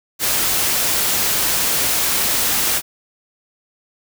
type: noise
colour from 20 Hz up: white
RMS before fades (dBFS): -18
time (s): 0.19-2.82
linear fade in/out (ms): 50
effects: none